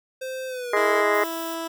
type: tone with pitch glide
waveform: square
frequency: 520 to 455.3 Hz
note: C5 to A#4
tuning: -11 to -41 cents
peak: -30 dBFS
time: 0.21-1.02 s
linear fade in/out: 10 ms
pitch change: -230 cents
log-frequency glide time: 0.47-0.89 s
type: harmonic tone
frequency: 207.7 Hz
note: G#3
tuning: in tune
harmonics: 2 / 3 / 4 / 5 / 6 / 7 / 8 / 9 / 10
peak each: -23 / -25 / -31 / -27 / -27 / -34 / -35 / -28 / -29 dBFS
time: 0.73-1.24 s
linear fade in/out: 5 ms
type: tone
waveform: 15% pulse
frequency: 329.6 Hz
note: E4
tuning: in tune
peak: -22 dBFS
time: 0.76-1.68 s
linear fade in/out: 10 ms
type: noise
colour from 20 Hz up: violet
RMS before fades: -39 dBFS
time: 1.13-1.56 s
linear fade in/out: 20 ms
effects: none